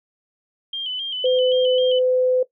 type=tone with vibrato; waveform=sine; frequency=3101 Hz; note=G7; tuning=19 cents flat; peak=-23 dBFS; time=0.73-1.99 s; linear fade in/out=5 ms; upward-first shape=square; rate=3.8 Hz; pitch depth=53 cents each way
type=tone; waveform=sine; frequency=508 Hz; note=B4; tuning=49 cents sharp; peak=-15 dBFS; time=1.24-2.43 s; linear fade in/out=5 ms
effects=noise-tail reverb RT60 0.1 s tail -17 dB re dry